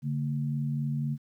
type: tone pair together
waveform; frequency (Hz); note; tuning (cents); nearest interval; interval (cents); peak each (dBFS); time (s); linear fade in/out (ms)
sine; 143.54 / 227.5; D3 / A#3; -39 / -42; minor sixth; 797; -28 / -34; 0.02-1.18; 50
effects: 11-bit